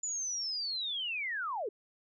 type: linear sweep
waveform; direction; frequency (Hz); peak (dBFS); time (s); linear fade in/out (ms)
sine; down; 7040 to 370; -33; 0.03-1.69; 5
effects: none